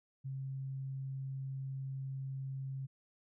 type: tone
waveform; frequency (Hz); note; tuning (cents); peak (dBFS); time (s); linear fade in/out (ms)
sine; 134.4; C3; +47; -38; 0.24-2.87; 20
effects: none

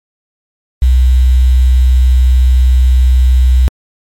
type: tone with quantisation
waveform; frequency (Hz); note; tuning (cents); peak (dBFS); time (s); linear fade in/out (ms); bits
sine; 63.2; B1; +41; -4; 0.82-3.68; 0; 5
effects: MP3 64 kbps

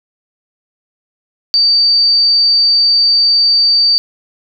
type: tone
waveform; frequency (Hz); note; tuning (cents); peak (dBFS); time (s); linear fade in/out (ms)
sine; 4619; D8; -30; -7; 1.54-3.98; 0
effects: none

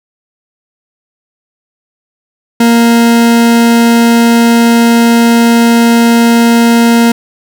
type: tone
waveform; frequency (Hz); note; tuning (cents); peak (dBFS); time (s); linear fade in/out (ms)
40% pulse; 233.1; A#3; 0; -3; 2.6-7.12; 5
effects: none

